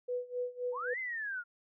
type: tone with tremolo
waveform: sine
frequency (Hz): 493.9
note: B4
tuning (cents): 0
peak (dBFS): -31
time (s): 0.08-0.94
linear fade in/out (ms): 10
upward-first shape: sine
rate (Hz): 3.8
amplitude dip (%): 90
type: linear two-way sweep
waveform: sine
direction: up then down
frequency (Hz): 846 to 2093 to 1392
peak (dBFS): -35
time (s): 0.72-1.44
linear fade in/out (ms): 50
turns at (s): 0.99
effects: none